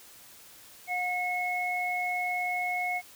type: tone pair together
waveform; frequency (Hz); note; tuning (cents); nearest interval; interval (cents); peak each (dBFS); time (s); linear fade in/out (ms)
sine; 721 / 2182; F#5 / C#7; -45 / -28; octave + perfect fifth; 1917; -31 / -30; 0.87-3.02; 50
effects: white hiss -52 dBFS RMS until 3.15 s